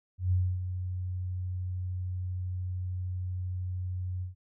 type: tone with ADSR envelope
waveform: sine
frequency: 91.3 Hz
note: F#2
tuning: 23 cents flat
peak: -22 dBFS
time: 0.18-4.35 s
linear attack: 140 ms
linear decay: 270 ms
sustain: -9 dB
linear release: 130 ms
effects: none